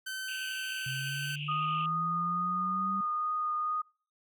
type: tone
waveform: sawtooth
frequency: 1535 Hz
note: G6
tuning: 37 cents flat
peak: -32 dBFS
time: 0.06-1.36 s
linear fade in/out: 10 ms
type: band-pass noise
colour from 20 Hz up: pink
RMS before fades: -42 dBFS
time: 0.28-1.86 s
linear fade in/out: 2 ms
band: 2600 to 3000 Hz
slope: 96 dB/octave
type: linear sweep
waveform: sine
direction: up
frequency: 130.7 to 196 Hz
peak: -36 dBFS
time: 0.86-3.01 s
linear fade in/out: 5 ms
type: tone with vibrato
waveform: sine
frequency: 1232 Hz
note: D#6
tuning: 17 cents flat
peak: -29 dBFS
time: 1.48-3.82 s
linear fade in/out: 10 ms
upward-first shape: triangle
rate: 2.3 Hz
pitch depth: 11 cents each way
effects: noise-tail reverb RT60 0.4 s tail -25 dB re dry